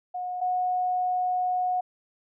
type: tone pair in turn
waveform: sine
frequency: 725 / 729.6 Hz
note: F#5 / F#5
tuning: -35 / -24 cents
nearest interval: unison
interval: 11 cents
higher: second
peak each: -29 / -23 dBFS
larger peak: second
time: 0.14-0.41 / 0.41-1.81 s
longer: second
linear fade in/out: 10 ms
effects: none